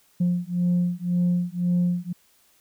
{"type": "beating tone pair", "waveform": "sine", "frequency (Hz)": [175.7, 177.6], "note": ["F3", "F3"], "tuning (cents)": [11, 29], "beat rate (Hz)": 1.9, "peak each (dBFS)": -22, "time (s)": [0.2, 2.13], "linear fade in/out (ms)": 10, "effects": ["tanh soft clip ceiling -16 dBFS", "white hiss -61 dBFS RMS until 2.6 s"]}